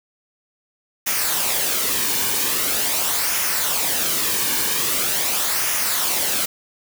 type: noise with flanger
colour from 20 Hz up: white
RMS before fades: -21 dBFS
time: 1.06-6.46 s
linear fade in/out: 10 ms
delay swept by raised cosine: 0.24 to 1.54 ms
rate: 0.43 Hz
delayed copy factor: -0.5
effects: none